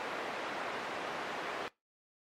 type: band-pass noise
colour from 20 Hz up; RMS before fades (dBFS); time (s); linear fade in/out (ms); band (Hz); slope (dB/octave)
pink; -39; 0-1.68; 0; 440 to 2200; 12
effects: noise-tail reverb RT60 0.2 s tail -21 dB re dry + MP3 64 kbps